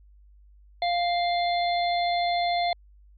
harmonic tone, 698.5 Hz, F5, in tune, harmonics 1 / 3 / 5 / 6, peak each -23 / -33 / -35 / -35 dBFS, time 0.82-2.73 s, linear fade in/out 2 ms, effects added 50 Hz sine -51 dBFS peak until 3.17 s

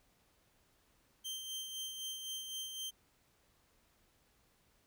sawtooth tone with tremolo, 3140 Hz, G7, 2 cents sharp, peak -36 dBFS, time 1.24-2.91 s, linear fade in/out 20 ms, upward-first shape sine, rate 3.9 Hz, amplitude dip 45%, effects pink hiss -72 dBFS RMS until 4.86 s

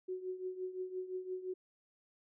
sine tone with tremolo, 370 Hz, F#4, in tune, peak -35 dBFS, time 0.08-1.54 s, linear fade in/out 10 ms, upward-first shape triangle, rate 5.8 Hz, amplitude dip 80%, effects none

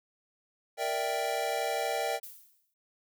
square chord, E half-diminished seventh, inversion second, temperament equal, 466.2 / 587.3 / 659.3 / 784 Hz, Bb4 / D5 / E5 / G5, 0 / 0 / 0 / 0 cents, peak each -37 / -36 / -36 / -34 dBFS, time 0.77-2.2 s, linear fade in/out 50 ms
violet noise with exponential decay, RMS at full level -42 dBFS, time 2.23-2.74 s, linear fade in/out 2 ms, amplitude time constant 110 ms
effects none

